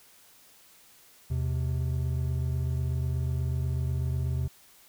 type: tone pair together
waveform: triangle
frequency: 80.4 / 128.55 Hz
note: E2 / C3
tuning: -43 / -30 cents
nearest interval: minor sixth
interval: 813 cents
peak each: -27 dBFS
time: 1.3-4.48 s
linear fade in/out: 10 ms
effects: white hiss -57 dBFS RMS until 4.88 s